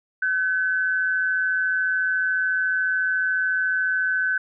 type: tone pair together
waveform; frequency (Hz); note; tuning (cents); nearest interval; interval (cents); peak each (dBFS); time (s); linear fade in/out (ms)
sine; 1520 / 1694; F#6 / G#6; +46 / +34; major second; 188; -20 / -30; 0.22-4.38; 5
effects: none